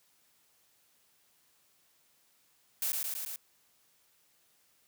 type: noise with echo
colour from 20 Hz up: blue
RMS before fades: -32 dBFS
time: 2.82-2.92 s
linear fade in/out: 2 ms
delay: 110 ms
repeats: 4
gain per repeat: -2 dB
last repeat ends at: 3.36 s
effects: white hiss -69 dBFS RMS until 4.87 s + high-pass 60 Hz 12 dB/octave